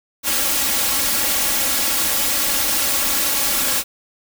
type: noise with comb filter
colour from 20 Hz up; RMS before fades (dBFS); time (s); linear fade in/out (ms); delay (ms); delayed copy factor
white; -19; 0.23-3.84; 50; 3.6; +0.8
effects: none